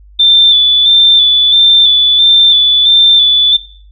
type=tone with vibrato; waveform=sine; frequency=3520 Hz; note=A7; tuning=in tune; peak=-4 dBFS; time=0.19-3.57 s; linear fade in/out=10 ms; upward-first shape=square; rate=1.5 Hz; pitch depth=25 cents each way; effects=noise-tail reverb RT60 0.5 s tail -17 dB re dry + added 50 Hz sine -36 dBFS peak until 3.91 s